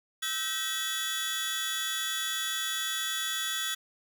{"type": "tone cluster", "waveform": "sawtooth", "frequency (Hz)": [1301, 1550, 1913, 3413], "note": ["E6", "G6", "A#6", "G#7"], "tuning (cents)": [-23, -20, 44, 47], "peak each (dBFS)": [-37, -34, -34, -29], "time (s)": [0.22, 3.75], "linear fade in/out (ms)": 10, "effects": []}